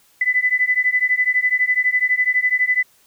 sine beating tone pair, 1995 / 2007 Hz, B6 / B6, +17 / +27 cents, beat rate 12 Hz, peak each -18 dBFS, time 0.21-2.83 s, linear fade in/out 5 ms, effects white hiss -56 dBFS RMS until 3.06 s

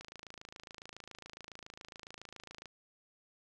click train, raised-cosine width 0.2 ms, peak -30 dBFS, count 73, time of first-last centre 0.01-2.657 s, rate 27.2 Hz, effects none

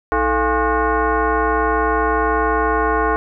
sine tone with frequency modulation, 318.8 Hz, D#4, 42 cents sharp, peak -14 dBFS, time 0.12-3.16 s, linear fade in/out 0 ms, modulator 379 Hz, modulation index 3.1, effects none

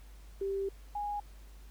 sine tone pair in turn, 392 / 825.1 Hz, G4 / G#5, 0 / -12 cents, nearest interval octave + minor second, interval 1288 cents, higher second, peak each -31 / -33 dBFS, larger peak first, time 0.41-0.69 / 0.95-1.2 s, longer first, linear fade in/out 5 ms, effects added 50 Hz sine -49 dBFS peak until 1.7 s + pink hiss -62 dBFS RMS until 1.7 s

